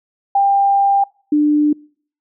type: tone pair in turn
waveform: sine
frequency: 795 / 297.8 Hz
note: G5 / D4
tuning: +24 / +24 cents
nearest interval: octave + perfect fourth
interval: 1700 cents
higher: first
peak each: -10 dBFS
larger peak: neither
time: 0.35-1.04 / 1.32-1.73 s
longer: first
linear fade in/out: 5 ms
effects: noise-tail reverb RT60 0.5 s tail -26 dB re dry